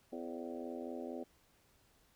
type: harmonic tone with a mistuned harmonic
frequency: 84.1 Hz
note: E2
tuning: 35 cents sharp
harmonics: 3 / 4 / 5 / 6 / 7 / 8 / 9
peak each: -45 / -47 / -48 / -50 / -49 / -55 / -54 dBFS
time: 0.12-1.24 s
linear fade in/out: 10 ms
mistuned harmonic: 6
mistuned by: +64 cents
effects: pink hiss -70 dBFS RMS until 2.15 s